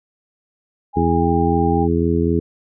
sine tone with pitch glide, 818 to 798.9 Hz, G#5 to G5, -26 to +33 cents, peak -20 dBFS, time 0.93-1.88 s, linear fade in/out 50 ms, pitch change -41 cents, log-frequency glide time 1.1-1.26 s
harmonic tone, 84 Hz, E2, 33 cents sharp, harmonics 1 / 2 / 3 / 4 / 5, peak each -21 / -21 / -21 / -21 / -21 dBFS, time 0.96-2.4 s, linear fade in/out 10 ms
effects none

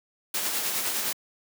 white noise with tremolo, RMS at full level -27 dBFS, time 0.34-1.13 s, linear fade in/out 5 ms, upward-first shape sine, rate 9.8 Hz, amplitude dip 35%, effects high-pass 200 Hz 12 dB/octave

